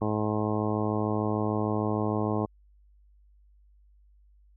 harmonic tone, 106.6 Hz, G#2, 46 cents sharp, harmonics 1 / 2 / 3 / 4 / 5 / 6 / 7 / 8 / 9 / 10, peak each -31 / -31 / -32 / -33 / -37 / -37 / -38 / -39 / -41 / -38 dBFS, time 0.01-2.46 s, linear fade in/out 10 ms, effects added 50 Hz sine -56 dBFS peak until 4.56 s

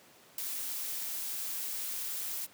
blue noise with ADSR envelope, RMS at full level -33 dBFS, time 0.38-2.47 s, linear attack 3 ms, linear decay 7 ms, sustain -4 dB, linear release 26 ms, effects pink hiss -58 dBFS RMS until 2.53 s + high-pass 200 Hz 12 dB/octave

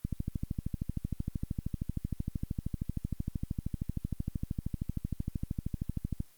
click train, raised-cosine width 5 ms, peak -20 dBFS, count 81, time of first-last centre 0.05-6.204 s, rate 13 Hz, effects white hiss -63 dBFS RMS until 6.37 s + Opus 24 kbps

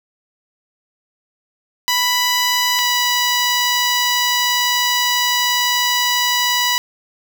10% pulse tone pair in turn, 987.8 / 981 Hz, B5 / B5, 0 / -12 cents, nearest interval unison, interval 12 cents, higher first, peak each -6 dBFS, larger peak neither, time 1.88-2.79 / 2.79-6.78 s, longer second, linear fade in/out 0 ms, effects none

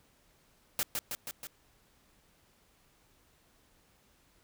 white noise with echo, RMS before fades -31 dBFS, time 0.79-0.83 s, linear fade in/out 0 ms, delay 160 ms, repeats 4, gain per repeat -3 dB, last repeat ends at 1.47 s, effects pink hiss -67 dBFS RMS until 4.43 s

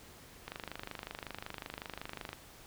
click train, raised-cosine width 0.3 ms, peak -24 dBFS, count 48, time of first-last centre 0.48-2.33 s, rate 25.4 Hz, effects pink hiss -55 dBFS RMS until 2.66 s

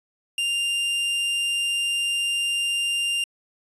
45% pulse tone, 2794 Hz, F7, in tune, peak -22 dBFS, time 0.38-3.24 s, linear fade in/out 2 ms, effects resampled to 24000 Hz

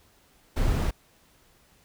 brown noise, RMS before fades -24 dBFS, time 0.56-0.91 s, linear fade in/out 10 ms, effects pink hiss -61 dBFS RMS until 1.84 s

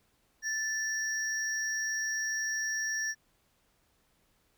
triangle tone pair together, 1758 / 5653 Hz, A6 / F8, -2 / +20 cents, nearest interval octave + minor sixth, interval 2022 cents, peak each -30 / -34 dBFS, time 0.42-3.15 s, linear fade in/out 50 ms, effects pink hiss -71 dBFS RMS until 4.57 s

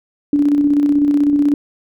sine tone with tremolo, 289.5 Hz, D4, 25 cents flat, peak -9 dBFS, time 0.33-1.54 s, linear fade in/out 2 ms, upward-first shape square, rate 16 Hz, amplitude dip 35%, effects none

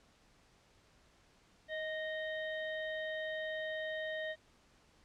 harmonic tone with a mistuned harmonic, 620 Hz, D#5, 6 cents flat, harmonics 1 / 3 / 5 / 6, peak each -39 / -41 / -51 / -52 dBFS, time 1.68-4.36 s, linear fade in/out 50 ms, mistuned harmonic 1, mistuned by +20 cents, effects pink hiss -67 dBFS RMS until 5.04 s + low-pass 7000 Hz 12 dB/octave

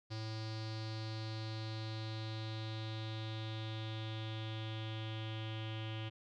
square tone with low-pass filter sweep, 110 Hz, A2, in tune, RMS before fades -42 dBFS, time 0.1-6.1 s, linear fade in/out 20 ms, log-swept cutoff 4700 to 3100 Hz, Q 5.5, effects none

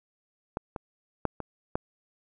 clicks, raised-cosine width 1 ms, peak -16 / -20 / -11 / -21 / -13 dBFS, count 5, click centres 0.571 / 0.762 / 1.253 / 1.403 / 1.755 s, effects none

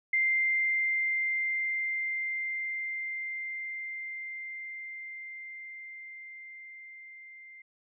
sine tone with level ramp, 2093 Hz, C7, in tune, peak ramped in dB -23 to -47 dBFS, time 0.13-7.62 s, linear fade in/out 5 ms, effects none

